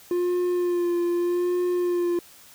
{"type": "tone with vibrato", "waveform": "triangle", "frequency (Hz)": 351.9, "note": "F4", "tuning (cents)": 13, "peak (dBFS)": -19, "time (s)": [0.11, 2.19], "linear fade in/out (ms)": 2, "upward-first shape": "sine", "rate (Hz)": 0.82, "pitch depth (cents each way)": 25, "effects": ["white hiss -50 dBFS RMS until 2.54 s"]}